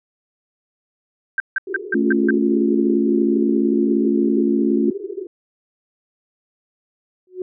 sine tone bursts, 1572 Hz, G6, 4 cents sharp, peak -16 dBFS, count 6, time 1.38-2.306 s, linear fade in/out 2 ms, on 21 ms, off 160 ms
pink band-pass noise, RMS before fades -29 dBFS, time 1.67-5.27 s, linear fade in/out 5 ms, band 360 to 410 Hz, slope 96 dB/octave
sine chord, A augmented, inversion none, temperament equal, 220 / 277.2 / 349.2 Hz, A3 / C#4 / E#4, 0 / 0 / 0 cents, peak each -19 dBFS, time 1.94-4.91 s, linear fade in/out 10 ms
sine tone with exponential growth, 367.4 Hz, F#4, 12 cents flat, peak -19 dBFS, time 7.27-7.42 s, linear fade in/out 2 ms, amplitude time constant 32 ms
effects none

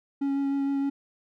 triangle tone with vibrato, 277.2 Hz, C#4, in tune, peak -22 dBFS, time 0.21-0.9 s, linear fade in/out 10 ms, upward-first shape sine, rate 6.5 Hz, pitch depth 11 cents each way, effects none

